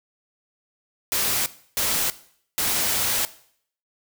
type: noise bursts at uneven times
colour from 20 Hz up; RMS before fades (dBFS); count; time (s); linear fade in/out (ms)
white; -23; 3; 1.12-1.46 / 1.77-2.1 / 2.58-3.25; 0
effects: noise-tail reverb RT60 0.6 s tail -17 dB re dry